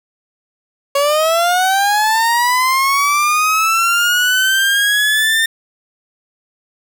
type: linear sweep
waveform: 30% pulse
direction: up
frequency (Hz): 554.4 to 1814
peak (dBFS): -9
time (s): 0.95-5.46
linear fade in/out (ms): 5
effects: none